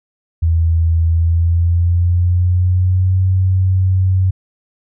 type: tone with pitch glide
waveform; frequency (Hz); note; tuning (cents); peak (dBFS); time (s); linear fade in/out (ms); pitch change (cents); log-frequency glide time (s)
sine; 82.41 to 93.58; E2 to F#2; 0 to +20; -10; 0.42-4.31; 10; +220; 1.08-3.2
effects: none